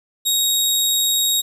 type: tone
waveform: 20% pulse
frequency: 3772 Hz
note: A#7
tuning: 20 cents sharp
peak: -10 dBFS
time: 0.25-1.42 s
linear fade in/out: 20 ms
effects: 8-bit